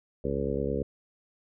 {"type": "harmonic tone with a mistuned harmonic", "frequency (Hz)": 69.3, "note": "C#2", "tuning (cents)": 0, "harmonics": [1, 2, 3, 4, 5, 6, 7, 8], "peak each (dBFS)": [-36, -36, -35, -36, -39, -33, -33, -38], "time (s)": [0.24, 0.83], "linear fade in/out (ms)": 5, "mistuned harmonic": 1, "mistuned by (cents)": -72, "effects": []}